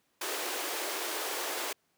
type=high-pass noise; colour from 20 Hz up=pink; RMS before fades=-35 dBFS; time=0.21-1.73 s; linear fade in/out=5 ms; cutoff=320 Hz; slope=48 dB/octave; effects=pink hiss -73 dBFS RMS until 1.97 s + high-pass 150 Hz 12 dB/octave